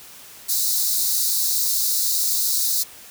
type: high-pass noise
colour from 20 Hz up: white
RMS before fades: -21 dBFS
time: 0.48-2.84 s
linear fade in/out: 20 ms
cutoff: 3800 Hz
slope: 96 dB/octave
effects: white hiss -43 dBFS RMS until 3.1 s